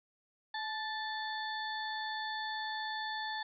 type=harmonic tone with a mistuned harmonic; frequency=881 Hz; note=A5; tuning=2 cents sharp; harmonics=1 / 2 / 4 / 5; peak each=-39 / -40 / -44 / -46 dBFS; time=0.54-3.43 s; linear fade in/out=5 ms; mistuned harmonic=1; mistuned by=-35 cents; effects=none